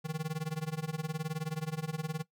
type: tone with tremolo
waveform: square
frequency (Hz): 157.4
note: D#3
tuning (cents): +20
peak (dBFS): -31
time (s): 0.04-2.23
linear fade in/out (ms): 20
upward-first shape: sine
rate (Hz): 19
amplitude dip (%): 95
effects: noise-tail reverb RT60 0.1 s tail -19 dB re dry